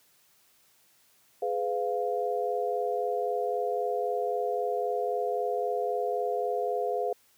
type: chord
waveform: sine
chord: F diminished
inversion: first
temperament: just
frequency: 419.1 / 502.9 / 698.5 Hz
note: Ab4 / Cb5 / F5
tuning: +16 / +31 / 0 cents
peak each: -31 dBFS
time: 1.42-7.13 s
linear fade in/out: 5 ms
effects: white hiss -64 dBFS RMS until 7.37 s + high-pass 80 Hz 12 dB/octave